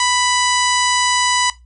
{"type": "harmonic tone", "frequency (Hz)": 990, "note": "B5", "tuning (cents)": 4, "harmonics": [1, 2, 3, 4, 5, 6, 7, 8, 9], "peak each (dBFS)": [-18, -21, -23, -24, -25, -26, -26, -27, -28], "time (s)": [0, 1.5], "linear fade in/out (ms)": 2, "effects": ["noise-tail reverb RT60 0.2 s tail -17 dB re dry", "added 60 Hz sine -43 dBFS peak until 1.65 s"]}